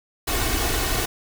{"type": "noise with comb filter", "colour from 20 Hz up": "pink", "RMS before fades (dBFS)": -23, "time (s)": [0.27, 1.06], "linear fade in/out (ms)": 10, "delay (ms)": 2.7, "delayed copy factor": 0.6, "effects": []}